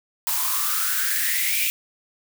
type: noise with high-pass filter sweep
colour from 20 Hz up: blue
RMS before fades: -23 dBFS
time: 0.27-1.7 s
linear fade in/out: 0 ms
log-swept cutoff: 900 to 2500 Hz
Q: 8.4
effects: none